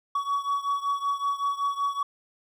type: beating tone pair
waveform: triangle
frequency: 1126 / 1131.3 Hz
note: C#6 / C#6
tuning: +27 / +35 cents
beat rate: 5.3 Hz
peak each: -25 / -28 dBFS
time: 0.15-2.03 s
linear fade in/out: 5 ms
effects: none

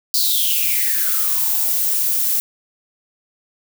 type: noise with high-pass filter sweep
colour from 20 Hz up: violet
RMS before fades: -18 dBFS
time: 0.14-2.4 s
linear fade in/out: 0 ms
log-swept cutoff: 4600 to 290 Hz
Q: 9.4
effects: none

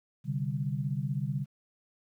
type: chord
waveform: sine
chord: C suspended second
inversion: none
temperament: equal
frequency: 130.81 / 146.83 / 196 Hz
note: C3 / D3 / G3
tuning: 0 / 0 / 0 cents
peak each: -33 / -32 / -37 dBFS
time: 0.24-1.46 s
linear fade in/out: 50 ms
effects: 11-bit

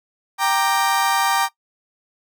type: chord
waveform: 35% pulse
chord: G minor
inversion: none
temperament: equal with one note detuned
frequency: 784 / 932.3 / 1183.5 Hz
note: G5 / Bb5 / D6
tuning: 0 / 0 / +13 cents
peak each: -19 / -19 / -20 dBFS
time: 0.38-1.49 s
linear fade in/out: 50 ms
effects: noise-tail reverb RT60 0.1 s tail -18 dB re dry

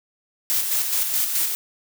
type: noise with tremolo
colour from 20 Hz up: blue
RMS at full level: -21 dBFS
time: 0.5-1.55 s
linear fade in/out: 0 ms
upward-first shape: square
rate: 4.7 Hz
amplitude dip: 40%
effects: none

